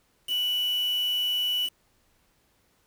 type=tone with quantisation; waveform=sine; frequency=2960 Hz; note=F#7; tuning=in tune; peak=-24 dBFS; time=0.27-1.7 s; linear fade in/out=50 ms; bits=6; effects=pink hiss -67 dBFS RMS until 2.86 s